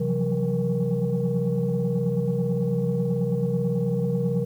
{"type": "tone cluster", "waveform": "sine", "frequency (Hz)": [132, 169.3, 178, 187.6, 472], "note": ["C3", "E3", "F3", "F#3", "A#4"], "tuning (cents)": [16, 46, 33, 24, 22], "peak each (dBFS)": [-26, -26, -32, -27, -26], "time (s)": [0, 4.45], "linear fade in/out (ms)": 10, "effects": ["tanh soft clip ceiling -15 dBFS", "9-bit"]}